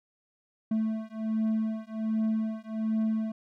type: beating tone pair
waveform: triangle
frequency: 219.3 / 220.6 Hz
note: A3 / A3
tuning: -6 / +5 cents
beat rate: 1.3 Hz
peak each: -28 dBFS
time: 0.71-3.32 s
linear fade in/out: 5 ms
effects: none